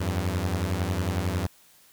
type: beating tone pair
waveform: sawtooth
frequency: 85 / 96 Hz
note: F2 / G2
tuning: -46 / -36 cents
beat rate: 11 Hz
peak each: -24 dBFS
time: 0-1.47 s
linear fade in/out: 10 ms
effects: white hiss -57 dBFS RMS until 1.92 s